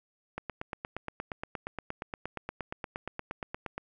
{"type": "click train", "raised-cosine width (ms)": 0.5, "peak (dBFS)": -20, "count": 30, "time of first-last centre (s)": [0.38, 3.78], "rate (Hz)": 8.53, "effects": []}